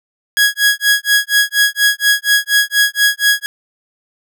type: tone with tremolo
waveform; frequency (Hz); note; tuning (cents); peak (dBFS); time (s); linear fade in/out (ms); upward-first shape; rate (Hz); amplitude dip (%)
sawtooth; 1661.2; G#6; 0; -4; 0.37-3.46; 0; sine; 4.2; 100
effects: none